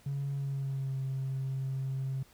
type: tone with pitch glide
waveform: triangle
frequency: 139.6 to 133.68 Hz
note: C#3 to C3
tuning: +13 to +38 cents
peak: -28 dBFS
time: 0.06-2.23 s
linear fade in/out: 5 ms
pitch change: -75 cents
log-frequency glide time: 0.32-0.98 s
effects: tanh soft clip ceiling -28 dBFS + pink hiss -61 dBFS RMS until 2.33 s